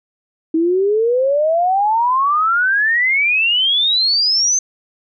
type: exponential sweep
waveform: sine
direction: up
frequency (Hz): 316.3 to 6300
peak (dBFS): -12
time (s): 0.54-4.59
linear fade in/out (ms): 5
effects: none